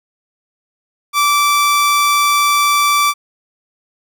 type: tone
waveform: sawtooth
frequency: 1164 Hz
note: D6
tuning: 16 cents flat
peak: -7 dBFS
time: 1.13-3.14 s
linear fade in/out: 50 ms
effects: none